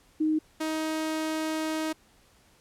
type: tone pair in turn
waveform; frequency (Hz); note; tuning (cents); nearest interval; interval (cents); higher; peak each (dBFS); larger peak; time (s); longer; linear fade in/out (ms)
sine / sawtooth; 311.1 / 314.9; D#4 / D#4; 0 / +21; unison; 21; second; -22 / -24; first; 0.2-0.39 / 0.6-1.93; second; 10
effects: pink hiss -61 dBFS RMS until 2.6 s + low-pass 12000 Hz 12 dB/octave